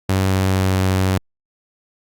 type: tone with pitch glide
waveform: sawtooth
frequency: 95.3 to 94.26 Hz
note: G2 to F#2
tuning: -48 to +33 cents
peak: -11 dBFS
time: 0.09-1.18 s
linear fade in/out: 5 ms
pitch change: -19 cents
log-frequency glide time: 0.24-0.76 s
effects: Opus 48 kbps